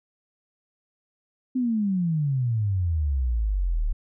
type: exponential sweep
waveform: sine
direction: down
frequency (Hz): 261.6 to 35.38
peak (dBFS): -21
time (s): 1.55-3.93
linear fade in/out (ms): 10
effects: none